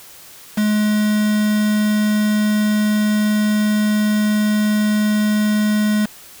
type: tone with quantisation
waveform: triangle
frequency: 211.4 Hz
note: G#3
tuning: 31 cents sharp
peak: -12 dBFS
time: 0.57-6.06 s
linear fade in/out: 10 ms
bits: 4
effects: white hiss -41 dBFS RMS until 6.4 s